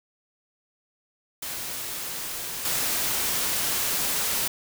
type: noise with level steps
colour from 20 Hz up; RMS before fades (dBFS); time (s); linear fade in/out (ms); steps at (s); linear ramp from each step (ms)
white; -33 / -26; 1.42-4.48; 5; 2.65; 2
effects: none